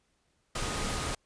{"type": "tone in noise", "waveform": "sine", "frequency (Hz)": 1244.5, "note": "D#6", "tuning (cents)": 0, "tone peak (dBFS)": -42, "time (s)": [0.55, 1.15], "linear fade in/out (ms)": 5, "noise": "pink", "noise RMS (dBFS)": -33, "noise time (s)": [0.55, 1.15], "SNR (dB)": -12, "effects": ["pink hiss -73 dBFS RMS until 1.25 s", "resampled to 22050 Hz"]}